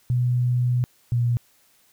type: tone pair in turn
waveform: sine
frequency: 123.47 / 119.82 Hz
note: B2 / A#2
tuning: 0 / +48 cents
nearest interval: minor second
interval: 52 cents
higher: first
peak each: -18 dBFS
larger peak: neither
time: 0.1-0.84 / 1.12-1.37 s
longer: first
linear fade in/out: 0 ms
effects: white hiss -60 dBFS RMS until 1.92 s